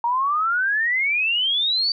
sine exponential sweep, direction up, 926 to 4641 Hz, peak -18 dBFS, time 0.04-1.92 s, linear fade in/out 2 ms, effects none

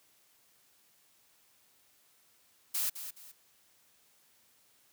blue noise with echo, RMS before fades -32 dBFS, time 2.74-2.9 s, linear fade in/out 10 ms, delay 210 ms, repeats 2, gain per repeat -10 dB, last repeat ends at 3.32 s, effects white hiss -67 dBFS RMS until 4.92 s + high-pass 60 Hz 12 dB/octave

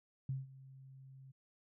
sine tone with ADSR envelope, 133.5 Hz, C3, 35 cents sharp, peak -34 dBFS, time 0.29-1.32 s, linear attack 3 ms, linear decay 170 ms, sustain -19 dB, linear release 14 ms, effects none

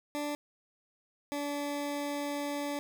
20% pulse tone pair in turn, 293.2 / 288.3 Hz, D4 / D4, -3 / -32 cents, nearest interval unison, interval 29 cents, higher first, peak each -28 dBFS, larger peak neither, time 0.15-0.35 / 1.32-2.79 s, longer second, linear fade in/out 0 ms, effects none

